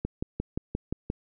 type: click train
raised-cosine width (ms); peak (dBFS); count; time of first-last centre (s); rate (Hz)
3; -16; 7; 0.05-1.101; 5.71
effects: none